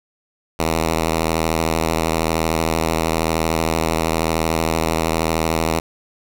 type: tone with vibrato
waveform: 5% pulse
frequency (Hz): 81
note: E2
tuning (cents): -30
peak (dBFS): -6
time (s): 0.59-5.8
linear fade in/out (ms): 5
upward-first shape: sine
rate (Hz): 13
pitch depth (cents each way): 42
effects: none